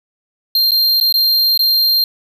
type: tone with dropouts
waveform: square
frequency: 4186 Hz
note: C8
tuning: in tune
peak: -11 dBFS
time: 0.55-2.04 s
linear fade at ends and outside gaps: 2 ms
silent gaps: 0.709-0.717 / 1.001-1.01 / 1.125-1.14 / 1.576-1.592 s
effects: none